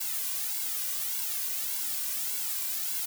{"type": "noise with flanger", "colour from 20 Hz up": "blue", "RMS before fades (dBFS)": -32, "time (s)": [0, 3.06], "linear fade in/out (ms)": 10, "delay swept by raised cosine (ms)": [1.6, 2.31], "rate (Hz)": 1.7, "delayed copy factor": -0.9, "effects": []}